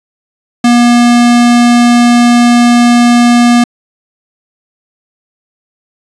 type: tone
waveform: square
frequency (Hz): 239.7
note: A#3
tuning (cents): +48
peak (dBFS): -4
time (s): 0.64-3.64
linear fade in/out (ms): 5
effects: resampled to 22050 Hz + 7-bit